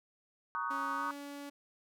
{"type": "chord", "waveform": "sine", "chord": "D# minor seventh", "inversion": "second", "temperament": "just", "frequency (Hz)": [933.4, 1120.1, 1244.5, 1493.4], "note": ["A#5", "C#6", "D#6", "F#6"], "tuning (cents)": [2, 18, 0, 16], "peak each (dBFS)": [-40, -38, -38, -41], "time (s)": [0.55, 1.11], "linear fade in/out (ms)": 0}
{"type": "tone with pitch glide", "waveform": "sawtooth", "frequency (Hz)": [277.2, 284.7], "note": ["C#4", "C#4"], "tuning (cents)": [0, 46], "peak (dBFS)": -39, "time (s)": [0.7, 1.5], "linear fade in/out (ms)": 10, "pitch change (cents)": 46, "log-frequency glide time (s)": [0.96, 1.07]}
{"effects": []}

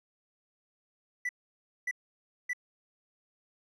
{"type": "tone bursts", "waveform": "triangle", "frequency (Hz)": 1975.5, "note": "B6", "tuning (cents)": 0, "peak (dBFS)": -28, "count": 3, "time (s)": [1.25, 2.533], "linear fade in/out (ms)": 5, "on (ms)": 41, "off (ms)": 580, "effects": ["resampled to 32000 Hz"]}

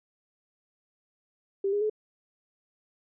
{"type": "tone with pitch steps", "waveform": "sine", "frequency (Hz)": [393.5, 410.4, 428.1], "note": ["G4", "G#4", "A4"], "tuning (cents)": [7, -21, -47], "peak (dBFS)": -24, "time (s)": [1.64, 1.898], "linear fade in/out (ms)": 5, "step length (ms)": 86, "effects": []}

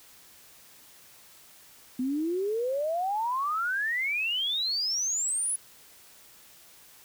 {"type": "exponential sweep", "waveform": "sine", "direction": "up", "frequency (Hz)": [246.9, 10548], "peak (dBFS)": -26, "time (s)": [1.99, 5.56], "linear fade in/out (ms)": 5, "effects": ["white hiss -54 dBFS RMS until 7.04 s"]}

